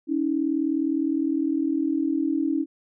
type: tone pair together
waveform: sine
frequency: 280.5 / 320.3 Hz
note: C#4 / E4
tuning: +21 / -50 cents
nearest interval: major second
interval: 229 cents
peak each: -24 / -24 dBFS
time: 0.07-2.66 s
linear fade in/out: 50 ms
effects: none